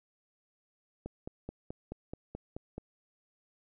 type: click train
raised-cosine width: 2 ms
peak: -26 dBFS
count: 9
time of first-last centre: 1.06-2.78 s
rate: 4.65 Hz
effects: none